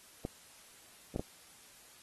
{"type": "clicks", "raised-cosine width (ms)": 2, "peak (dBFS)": -22, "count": 3, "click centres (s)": [0.251, 1.161, 1.195], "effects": ["white hiss -58 dBFS RMS until 2.02 s", "AAC 32 kbps"]}